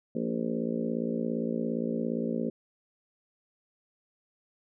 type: harmonic tone with a mistuned harmonic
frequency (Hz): 57.4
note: A#1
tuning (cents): -26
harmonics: 3 / 4 / 5 / 6 / 7 / 8 / 9 / 10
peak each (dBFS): -37 / -31 / -37 / -42 / -37 / -39 / -37 / -46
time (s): 0.15-2.5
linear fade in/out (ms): 5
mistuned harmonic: 6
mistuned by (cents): +18
effects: none